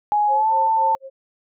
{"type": "tone with pitch glide", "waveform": "sine", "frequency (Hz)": [835, 889.8], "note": ["G#5", "A5"], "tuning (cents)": [9, 19], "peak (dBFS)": -15, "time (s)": [0.12, 0.95], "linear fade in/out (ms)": 0, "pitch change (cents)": 110, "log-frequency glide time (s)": [0.31, 0.51]}
{"type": "tone with tremolo", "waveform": "sine", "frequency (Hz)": 536, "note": "C5", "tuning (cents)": 42, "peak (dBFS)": -24, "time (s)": [0.27, 1.1], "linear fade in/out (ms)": 50, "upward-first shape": "sine", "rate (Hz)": 3.8, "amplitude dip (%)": 100}
{"effects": []}